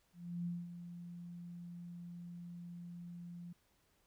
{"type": "tone with ADSR envelope", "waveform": "sine", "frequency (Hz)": 173.5, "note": "F3", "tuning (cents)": -11, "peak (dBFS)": -36, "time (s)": [0.13, 3.53], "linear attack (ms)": 330, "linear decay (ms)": 210, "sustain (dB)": -10, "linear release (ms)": 8, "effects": ["pink hiss -75 dBFS RMS until 4.06 s"]}